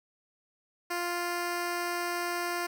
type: tone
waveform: 10% pulse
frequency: 349.2 Hz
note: F4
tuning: in tune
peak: -22 dBFS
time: 0.9-2.67 s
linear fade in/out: 10 ms
effects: none

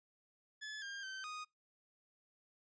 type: tone with pitch steps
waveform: sawtooth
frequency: 1719 / 1605 / 1545 / 1242 Hz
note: A6 / G6 / G6 / D#6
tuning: -41 / +40 / -26 / -3 cents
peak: -40 dBFS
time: 0.61-1.45 s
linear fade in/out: 20 ms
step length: 210 ms
effects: noise-tail reverb RT60 0.2 s tail -26 dB re dry + resampled to 16000 Hz

